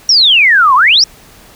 sine exponential two-way sweep, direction down then up, 5730 to 983 to 5730 Hz, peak -4 dBFS, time 0.09-1.04 s, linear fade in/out 2 ms, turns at 0.75 s, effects pink hiss -40 dBFS RMS until 1.55 s

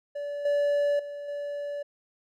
triangle tone with level steps, 577 Hz, D5, 31 cents flat, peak -29 / -20 / -33 / -29 dBFS, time 0.15-1.83 s, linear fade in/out 10 ms, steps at 0.45 / 0.99 / 1.28 s, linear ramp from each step 5 ms, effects none

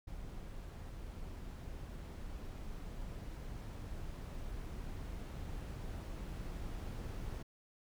brown noise with level ramp, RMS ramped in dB -47 to -42 dBFS, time 0.07-7.43 s, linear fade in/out 10 ms, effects none

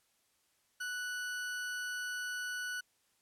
40% pulse tone, 1480 Hz, F#6, in tune, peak -36 dBFS, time 0.8-2.81 s, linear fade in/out 10 ms, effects white hiss -74 dBFS RMS until 3.21 s + low-pass 12000 Hz 12 dB/octave

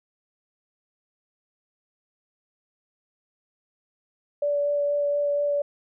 sine tone with vibrato, 578 Hz, D5, 28 cents flat, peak -21 dBFS, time 4.42-5.62 s, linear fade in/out 5 ms, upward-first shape sine, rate 4.2 Hz, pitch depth 9 cents each way, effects none

